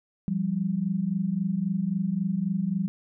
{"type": "tone pair together", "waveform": "sine", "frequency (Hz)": [172.27, 196], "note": ["F3", "G3"], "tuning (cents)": [-23, 0], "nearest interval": "major second", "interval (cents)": 223, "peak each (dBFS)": [-28, -26], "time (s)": [0.28, 2.88], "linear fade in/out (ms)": 0, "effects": []}